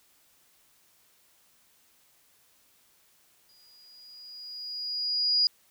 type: tone with exponential growth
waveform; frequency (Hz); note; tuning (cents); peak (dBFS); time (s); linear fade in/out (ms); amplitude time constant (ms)
sine; 4887; D#8; -32; -19; 3.49-5.47; 1; 430
effects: white hiss -64 dBFS RMS until 5.7 s